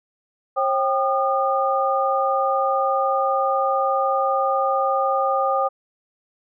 sine tone cluster, 539 / 784 / 1218 Hz, C#5 / G5 / D#6, -49 / 0 / -37 cents, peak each -22 dBFS, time 0.56-5.69 s, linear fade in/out 20 ms, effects none

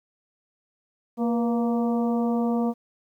harmonic tone with a mistuned harmonic, 233.1 Hz, A#3, in tune, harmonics 1 / 2 / 3 / 4 / 5, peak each -22 / -29 / -32 / -37 / -40 dBFS, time 1.17-2.74 s, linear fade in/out 50 ms, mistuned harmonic 2, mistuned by +52 cents, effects 10-bit

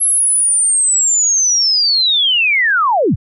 sine linear sweep, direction down, 11175 to 58.3 Hz, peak -10 dBFS, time 0-3.16 s, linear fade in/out 20 ms, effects none

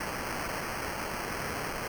violet noise with sample-and-hold, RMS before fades -35 dBFS, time 0-1.88 s, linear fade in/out 5 ms, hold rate 3675 Hz, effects none

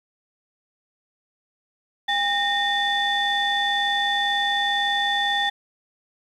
sine tone cluster, 806 / 1841 / 3495 Hz, G5 / A#6 / A7, +48 / -22 / -12 cents, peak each -23 dBFS, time 2.08-5.5 s, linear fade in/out 10 ms, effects tanh soft clip ceiling -14 dBFS + 9-bit

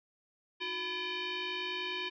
sine tone with frequency modulation, 314.3 Hz, D#4, 18 cents sharp, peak -34 dBFS, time 0.6-2.1 s, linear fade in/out 20 ms, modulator 679 Hz, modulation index 5.2, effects none

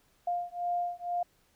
sine beating tone pair, 702 / 704.1 Hz, F5 / F5, +9 / +14 cents, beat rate 2.1 Hz, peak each -33 / -33 dBFS, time 0.27-1.23 s, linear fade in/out 5 ms, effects pink hiss -68 dBFS RMS until 1.55 s

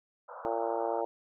white band-pass noise, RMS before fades -45 dBFS, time 0.28-1.02 s, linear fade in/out 10 ms, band 480 to 1400 Hz, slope 96 dB/octave
harmonic tone, 114.7 Hz, A#2, 28 cents flat, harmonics 3 / 4 / 5 / 6 / 7 / 8, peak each -38 / -35 / -35 / -36 / -37 / -38 dBFS, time 0.45-1.05 s, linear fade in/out 0 ms
effects none

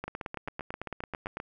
two click trains, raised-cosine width 0.5 ms, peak -20 / -21 dBFS, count 13 / 11, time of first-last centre 0.04-1.37 / 0.08-1.401 s, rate 9.02 / 7.57 Hz, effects none

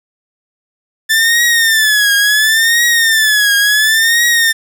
sawtooth tone with vibrato, 1760 Hz, A6, in tune, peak -5 dBFS, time 1.09-4.53 s, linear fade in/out 20 ms, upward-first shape triangle, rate 0.71 Hz, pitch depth 140 cents each way, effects 7-bit

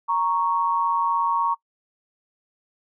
sine tone pair together, 932.3 / 1108.7 Hz, A#5 / C#6, 0 / 0 cents, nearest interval minor third, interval 300 cents, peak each -22 dBFS, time 0.08-1.55 s, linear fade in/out 20 ms, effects noise-tail reverb RT60 0.1 s tail -23 dB re dry

